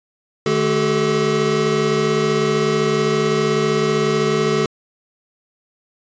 square tone cluster, 149.7 / 215.4 / 381.3 / 433.4 Hz, D3 / A3 / G4 / A4, +33 / -37 / -48 / -26 cents, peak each -24 / -24 / -21 / -20 dBFS, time 0.46-4.66 s, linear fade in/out 2 ms, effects resampled to 16000 Hz

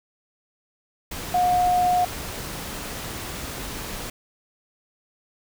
sine tone in noise, 720 Hz, F#5, 47 cents flat, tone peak -17 dBFS, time 1.34-2.05 s, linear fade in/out 5 ms, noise pink, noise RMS -33 dBFS, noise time 1.11-4.1 s, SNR +13 dB, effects none

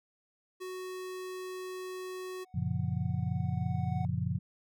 square tone, 370 Hz, F#4, in tune, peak -39 dBFS, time 0.6-2.45 s, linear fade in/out 20 ms
triangle tone with exponential growth, 740 Hz, F#5, in tune, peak -36 dBFS, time 1.42-4.05 s, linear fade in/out 1 ms, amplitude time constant 570 ms
sine chord, Gb major seventh, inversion none, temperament just, 92.5 / 115.62 / 138.75 / 173.43 Hz, Gb2 / Bb2 / Db3 / F3, 0 / -14 / +2 / -12 cents, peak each -35 dBFS, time 2.54-4.39 s, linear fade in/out 10 ms
effects none

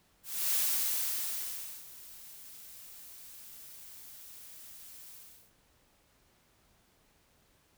blue noise with ADSR envelope, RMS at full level -29 dBFS, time 0.23-5.53 s, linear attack 300 ms, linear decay 1300 ms, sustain -21 dB, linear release 390 ms, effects pink hiss -68 dBFS RMS until 7.77 s

